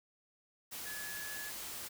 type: tone in noise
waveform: sine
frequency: 1700 Hz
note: G#6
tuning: 40 cents sharp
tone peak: -44 dBFS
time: 0.85-1.51 s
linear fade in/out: 20 ms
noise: white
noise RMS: -44 dBFS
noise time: 0.71-1.89 s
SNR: -3 dB
effects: none